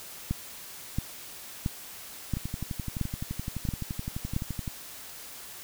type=two click trains; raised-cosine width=5 ms; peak=-15 / -20 dBFS; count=7 / 28; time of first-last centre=0.31-4.364 / 2.37-4.678 s; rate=1.48 / 11.7 Hz; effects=white hiss -44 dBFS RMS until 5.63 s